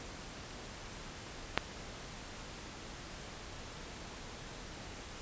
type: click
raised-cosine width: 0.3 ms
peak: -10 dBFS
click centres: 1.576 s
effects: pink hiss -47 dBFS RMS until 5.21 s + resampled to 16000 Hz